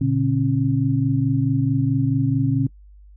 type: tone cluster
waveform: sine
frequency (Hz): 118.5 / 143.1 / 271.1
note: A#2 / D3 / C#4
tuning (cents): +29 / -45 / -38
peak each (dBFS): -21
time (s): 0.01-2.67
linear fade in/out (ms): 5
effects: noise-tail reverb RT60 0.1 s tail -22 dB re dry + added 50 Hz sine -43 dBFS peak until 3.16 s